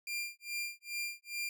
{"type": "tone with tremolo", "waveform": "sawtooth", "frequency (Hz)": 2389, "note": "D7", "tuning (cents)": 29, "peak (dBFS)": -31, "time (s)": [0.07, 1.49], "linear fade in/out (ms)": 2, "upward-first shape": "sine", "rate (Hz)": 2.4, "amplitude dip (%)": 100, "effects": []}